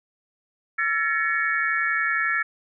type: tone cluster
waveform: sine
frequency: 1349 / 1714 / 1865 / 2228 Hz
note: E6 / A6 / A#6 / C#7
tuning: +40 / -46 / 0 / +8 cents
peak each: -27 / -24 / -28 / -28 dBFS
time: 0.78-2.43 s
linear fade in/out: 10 ms
effects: none